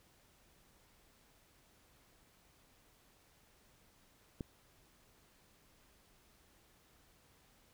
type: click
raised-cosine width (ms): 3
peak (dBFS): -27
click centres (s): 4.408
effects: pink hiss -68 dBFS RMS until 7.73 s